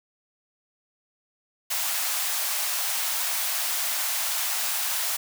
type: high-pass noise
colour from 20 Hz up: white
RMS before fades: -27 dBFS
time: 1.7-5.17 s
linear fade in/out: 10 ms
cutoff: 620 Hz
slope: 48 dB/octave
effects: none